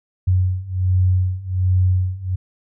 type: beating tone pair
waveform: sine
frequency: 91.4 / 92.7 Hz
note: F#2 / F#2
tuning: -21 / +4 cents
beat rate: 1.3 Hz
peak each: -19 / -17 dBFS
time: 0.27-2.36 s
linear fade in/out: 10 ms
effects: none